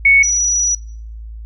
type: tone pair in turn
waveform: sine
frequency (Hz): 2217 / 5863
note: C#7 / F#8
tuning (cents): 0 / -17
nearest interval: octave + perfect fourth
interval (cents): 1683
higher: second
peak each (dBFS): -6 / -13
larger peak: first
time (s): 0.05-0.23 / 0.23-0.75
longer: second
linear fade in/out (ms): 5
effects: noise-tail reverb RT60 0.6 s tail -25 dB re dry + added 55 Hz sine -28 dBFS peak until 1.45 s